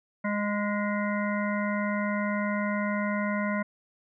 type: harmonic tone with a mistuned harmonic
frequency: 206.2 Hz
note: G#3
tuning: 12 cents flat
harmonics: 1 / 3 / 5 / 7 / 9 / 10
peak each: -28 / -33 / -35 / -36 / -38 / -38 dBFS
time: 0.24-3.63 s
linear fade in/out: 10 ms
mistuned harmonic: 9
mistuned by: +31 cents
effects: none